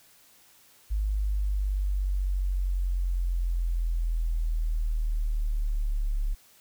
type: exponential sweep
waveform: sine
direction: down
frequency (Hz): 51.8 to 35.31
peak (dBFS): -24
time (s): 0.9-6.35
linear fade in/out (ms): 20
effects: white hiss -58 dBFS RMS until 6.6 s